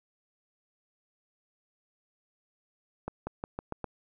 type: accelerating click train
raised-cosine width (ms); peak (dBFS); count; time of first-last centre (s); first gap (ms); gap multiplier
1; -20; 6; 3.08-3.843; 190; 0.89
effects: none